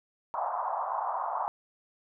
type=band-pass noise; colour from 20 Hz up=white; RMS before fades=-32 dBFS; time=0.34-1.48 s; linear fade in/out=0 ms; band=670 to 1100 Hz; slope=48 dB/octave; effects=none